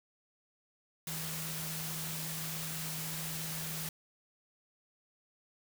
sine tone in noise, 159.3 Hz, D#3, 41 cents sharp, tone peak -42 dBFS, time 1.07-3.89 s, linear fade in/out 2 ms, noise white, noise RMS -40 dBFS, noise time 1.07-3.89 s, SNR -5 dB, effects none

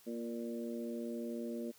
harmonic tone with a mistuned harmonic, 117.5 Hz, A#2, 14 cents sharp, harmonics 2 / 3 / 4 / 5, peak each -40 / -44 / -46 / -48 dBFS, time 0.06-1.72 s, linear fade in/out 20 ms, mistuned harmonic 3, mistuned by -15 cents, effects white hiss -63 dBFS RMS until 1.78 s

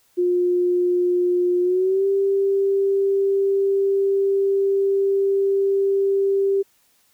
sine tone with pitch glide, 356.3 to 393.1 Hz, F4 to G4, +35 to +5 cents, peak -16 dBFS, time 0.17-6.63 s, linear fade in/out 20 ms, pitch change +170 cents, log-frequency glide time 1.62-2.06 s, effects white hiss -61 dBFS RMS until 7.13 s

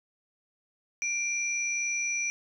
sine tone pair together, 2363 / 5881 Hz, D7 / F#8, +10 / -11 cents, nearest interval octave + major third, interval 1579 cents, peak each -29 / -32 dBFS, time 1.02-2.3 s, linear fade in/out 0 ms, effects none

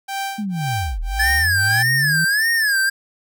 sawtooth tone with tremolo, 784 Hz, G5, in tune, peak -18 dBFS, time 0.08-1.83 s, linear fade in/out 10 ms, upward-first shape sine, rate 1.9 Hz, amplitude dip 100%
sine linear two-way sweep, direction down then up, 220 to 37.02 to 165.6 Hz, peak -21 dBFS, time 0.38-2.25 s, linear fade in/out 10 ms, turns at 1.01 s
square tone with vibrato, 1700 Hz, G#6, 40 cents sharp, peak -16 dBFS, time 1.19-2.9 s, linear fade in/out 10 ms, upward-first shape sine, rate 1.7 Hz, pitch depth 150 cents each way
effects none

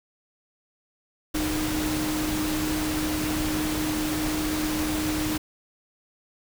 sine tone in noise, 307.5 Hz, D#4, 20 cents flat, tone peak -26 dBFS, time 1.34-5.38 s, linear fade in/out 10 ms, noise pink, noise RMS -30 dBFS, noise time 1.34-5.38 s, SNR +1 dB, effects none

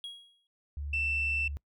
triangle tone with exponential decay, 3300 Hz, G#7, 12 cents flat, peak -34 dBFS, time 0.04-0.47 s, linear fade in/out 1 ms, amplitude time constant 92 ms
sine tone with pitch glide, 72.1 to 71.44 Hz, D2 to D2, -31 to -47 cents, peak -34 dBFS, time 0.77-1.57 s, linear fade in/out 0 ms, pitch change -16 cents, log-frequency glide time 0.94-1.22 s
sine tone, 2671 Hz, E7, 22 cents sharp, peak -27 dBFS, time 0.93-1.48 s, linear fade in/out 5 ms
effects noise-tail reverb RT60 0.1 s tail -24 dB re dry + tanh soft clip ceiling -22 dBFS

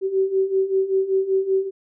sine beating tone pair, 380.5 / 385.7 Hz, F#4 / G4, +48 / -28 cents, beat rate 5.2 Hz, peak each -23 / -19 dBFS, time 0.01-1.71 s, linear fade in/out 50 ms, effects none

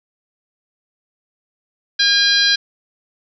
harmonic tone, 810 Hz, G#5, 43 cents flat, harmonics 2 / 3 / 4 / 5 / 6 / 7, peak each -17 / -27 / -20 / -16 / -18 / -27 dBFS, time 1.99-2.56 s, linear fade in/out 10 ms, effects none

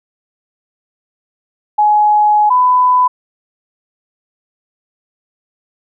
sine tone pair in turn, 841 / 1000.1 Hz, G#5 / B5, +22 / +21 cents, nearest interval minor third, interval 299 cents, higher second, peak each -7 dBFS, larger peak neither, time 1.78-2.5 / 2.5-3.08 s, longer first, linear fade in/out 10 ms, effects none

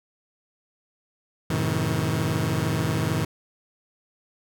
sawtooth chord, F# diminished seventh, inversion none, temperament just, 92.5 / 111 / 133.2 / 159.84 Hz, F#2 / A2 / C3 / Eb3, 0 / +16 / +31 / +47 cents, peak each -27 / -24 / -25 / -22 dBFS, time 1.5-3.25 s, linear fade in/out 5 ms, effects none

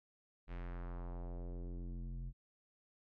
square tone with low-pass filter sweep, 43.8 Hz, F1, 6 cents sharp, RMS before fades -44 dBFS, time 0.47-2.33 s, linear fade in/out 50 ms, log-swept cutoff 2500 to 140 Hz, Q 1.5, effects none

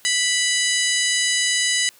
harmonic tone with a mistuned harmonic, 987.8 Hz, B5, in tune, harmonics 2 / 3 / 4 / 5 / 6 / 7 / 8 / 9 / 10, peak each -23 / -25 / -26 / -27 / -28 / -28 / -29 / -30 / -30 dBFS, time 0.05-1.89 s, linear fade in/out 0 ms, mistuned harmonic 6, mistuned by +110 cents, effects white hiss -52 dBFS RMS until 1.99 s + high-pass 100 Hz 12 dB/octave

